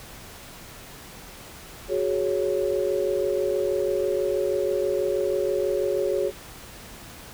sine chord, F# suspended second, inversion none, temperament just, 370 / 416.2 / 555 Hz, F#4 / G#4 / C#5, 0 / +4 / +2 cents, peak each -26 dBFS, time 1.88-6.32 s, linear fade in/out 50 ms, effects pink hiss -43 dBFS RMS until 7.33 s

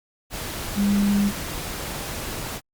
sine tone in noise, 202.1 Hz, G#3, 47 cents flat, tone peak -17 dBFS, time 0.75-1.32 s, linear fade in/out 50 ms, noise pink, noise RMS -31 dBFS, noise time 0.3-2.61 s, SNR +11 dB, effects Opus 48 kbps

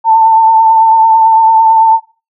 sine tone with vibrato, 893 Hz, A5, 25 cents sharp, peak -3 dBFS, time 0.04-2 s, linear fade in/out 50 ms, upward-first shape triangle, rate 9 Hz, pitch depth 31 cents each way, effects noise-tail reverb RT60 0.3 s tail -19 dB re dry

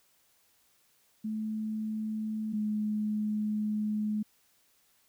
sine tone pair in turn, 216.8 / 212.2 Hz, A3 / G#3, -25 / +38 cents, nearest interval unison, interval 37 cents, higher first, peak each -31 / -28 dBFS, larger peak second, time 1.24-2.53 / 2.53-4.23 s, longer second, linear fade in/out 10 ms, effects white hiss -68 dBFS RMS until 5.08 s

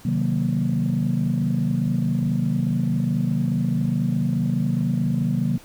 sine chord, C half-diminished seventh, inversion none, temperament equal, 130.81 / 155.56 / 185 / 233.1 Hz, C3 / Eb3 / Gb3 / Bb3, 0 / 0 / 0 / 0 cents, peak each -24 dBFS, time 0.05-5.58 s, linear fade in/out 5 ms, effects tanh soft clip ceiling -12 dBFS + pink hiss -48 dBFS RMS until 5.64 s

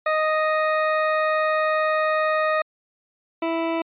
20% pulse tone pair in turn, 622.3 / 329.7 Hz, D#5 / E4, 0 / 0 cents, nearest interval major seventh, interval 1100 cents, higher first, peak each -14 / -17 dBFS, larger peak first, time 0.06-2.62 / 3.42-3.82 s, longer first, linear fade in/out 5 ms, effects resampled to 8000 Hz

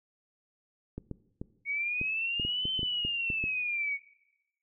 clicks, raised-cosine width 3 ms, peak -24 dBFS, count 12, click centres 0.98 / 1.113 / 1.415 / 2.014 / 2.398 / 2.45 / 2.654 / 2.793 / 2.831 / 3.05 / 3.302 / 3.44 s
sine linear two-way sweep, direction up then down, 2217 to 3087 to 2217 Hz, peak -29 dBFS, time 1.65-3.99 s, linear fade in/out 50 ms, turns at 2.71 s
effects noise-tail reverb RT60 0.9 s tail -19 dB re dry

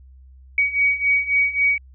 sine beating tone pair, 2256 / 2259.7 Hz, C#7 / C#7, +30 / +33 cents, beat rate 3.7 Hz, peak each -21 / -18 dBFS, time 0.58-1.78 s, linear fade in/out 2 ms, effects added 65 Hz sine -43 dBFS peak until 1.94 s

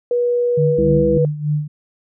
sine tone with pitch glide, 484.3 to 488.8 Hz, B4 to B4, -34 to -18 cents, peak -14 dBFS, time 0.11-1.25 s, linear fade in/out 2 ms, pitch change +16 cents, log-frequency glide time 0.74-0.99 s
sine tone with tremolo, 149.5 Hz, D3, 31 cents sharp, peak -14 dBFS, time 0.57-1.68 s, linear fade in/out 10 ms, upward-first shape sine, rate 3.4 Hz, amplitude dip 75%
harmonic tone, 66.4 Hz, C2, 26 cents sharp, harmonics 1 / 3 / 5, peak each -25 / -20 / -20 dBFS, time 0.78-1.18 s, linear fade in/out 5 ms
effects none

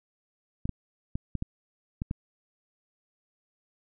clicks, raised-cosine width 5 ms, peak -18 dBFS, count 7, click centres 0.655 / 0.693 / 1.155 / 1.353 / 1.424 / 2.019 / 2.111 s, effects none

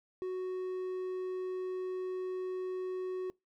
triangle tone, 370 Hz, F#4, in tune, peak -32 dBFS, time 0.22-3.3 s, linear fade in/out 0 ms, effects noise-tail reverb RT60 0.2 s tail -24 dB re dry

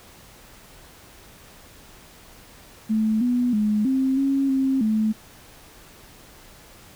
sine tone with pitch steps, 218.2 / 245.7 / 211.3 / 264.4 / 273.4 / 266.8 / 217.2 Hz, A3 / B3 / G#3 / C4 / C#4 / C4 / A3, -14 / -9 / +30 / +18 / -24 / +34 / -22 cents, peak -18 dBFS, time 2.89-5.13 s, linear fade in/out 20 ms, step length 320 ms, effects pink hiss -48 dBFS RMS until 6.95 s

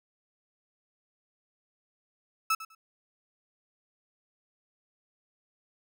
35% pulse tone with echo, 1307 Hz, E6, 15 cents flat, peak -22 dBFS, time 2.5-2.55 s, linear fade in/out 5 ms, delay 100 ms, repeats 2, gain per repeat -15 dB, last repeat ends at 2.75 s, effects none

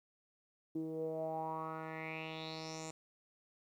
10% pulse tone with low-pass filter sweep, 159.3 Hz, D#3, 41 cents sharp, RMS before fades -42 dBFS, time 0.75-2.91 s, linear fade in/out 5 ms, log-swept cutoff 320 to 7500 Hz, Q 5.7, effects 12-bit

